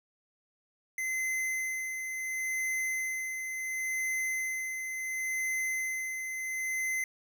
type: tone with tremolo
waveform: square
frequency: 2055 Hz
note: C7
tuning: 32 cents flat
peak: -30 dBFS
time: 0.98-7.04 s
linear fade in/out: 2 ms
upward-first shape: sine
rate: 0.71 Hz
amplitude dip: 45%
effects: none